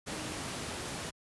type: tone in noise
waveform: sine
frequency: 310 Hz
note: D#4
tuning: 6 cents flat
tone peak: -46 dBFS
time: 0.1-0.39 s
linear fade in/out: 20 ms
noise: pink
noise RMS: -38 dBFS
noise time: 0.06-1.11 s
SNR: -11 dB
effects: high-pass 80 Hz 12 dB/octave + resampled to 24000 Hz